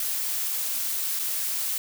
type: noise with dropouts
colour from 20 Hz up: blue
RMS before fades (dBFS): -28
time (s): 0-1.78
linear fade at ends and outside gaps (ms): 1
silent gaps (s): 1.191-1.195
effects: none